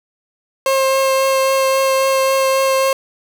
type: tone with vibrato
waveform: 30% pulse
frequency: 534 Hz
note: C5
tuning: 35 cents sharp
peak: -10 dBFS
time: 0.66-2.93 s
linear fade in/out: 2 ms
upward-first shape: triangle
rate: 3.7 Hz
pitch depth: 12 cents each way
effects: none

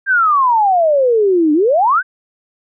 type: exponential two-way sweep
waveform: sine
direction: down then up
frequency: 1618 to 292.2 to 1618 Hz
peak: -9 dBFS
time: 0.06-2.03 s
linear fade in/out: 50 ms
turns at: 1.53 s
effects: none

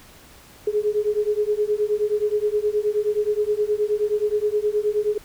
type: beating tone pair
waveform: sine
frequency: 415.3 / 424.8 Hz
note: G#4 / G#4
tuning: 0 / +39 cents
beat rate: 9.5 Hz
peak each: -22 / -22 dBFS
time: 0.67-5.18 s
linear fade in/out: 5 ms
effects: pink hiss -48 dBFS RMS until 5.24 s

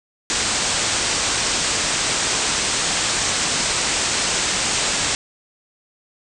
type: low-pass noise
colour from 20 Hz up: white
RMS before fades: -21 dBFS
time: 0.3-5.15 s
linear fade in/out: 0 ms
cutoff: 8600 Hz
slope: 96 dB/octave
effects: none

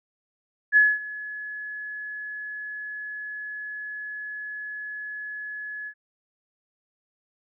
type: tone with ADSR envelope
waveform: sine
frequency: 1700 Hz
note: G#6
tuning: 40 cents sharp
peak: -12 dBFS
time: 0.72-5.94 s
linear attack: 46 ms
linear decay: 220 ms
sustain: -20 dB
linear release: 69 ms
effects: none

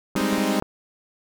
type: clicks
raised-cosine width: 1 ms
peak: -17 dBFS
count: 5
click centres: 0.154 / 0.211 / 0.33 / 0.382 / 0.624 s
type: chord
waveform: sawtooth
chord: Ab major seventh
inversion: third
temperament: equal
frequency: 196 / 207.7 / 261.6 / 311.1 Hz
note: G3 / Ab3 / C4 / Eb4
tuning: 0 / 0 / 0 / 0 cents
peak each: -22 dBFS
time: 0.16-0.6 s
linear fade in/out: 0 ms
effects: none

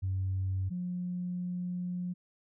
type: tone pair in turn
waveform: sine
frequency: 94.7 / 178.77 Hz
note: F#2 / F3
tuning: +41 / +41 cents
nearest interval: major seventh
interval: 1100 cents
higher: second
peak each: -28 / -32 dBFS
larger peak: first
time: 0.02-0.7 / 0.7-2.14 s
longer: second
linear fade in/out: 20 ms
effects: tanh soft clip ceiling -25 dBFS

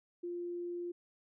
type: tone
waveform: sine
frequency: 349.2 Hz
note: F4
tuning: in tune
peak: -37 dBFS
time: 0.23-0.92 s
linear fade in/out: 10 ms
effects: none

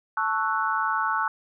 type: chord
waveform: sine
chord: F# minor seventh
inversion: first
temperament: equal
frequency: 880 / 1108.7 / 1318.5 / 1480 Hz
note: A5 / C#6 / E6 / F#6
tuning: 0 / 0 / 0 / 0 cents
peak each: -28 dBFS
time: 0.17-1.28 s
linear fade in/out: 2 ms
effects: none

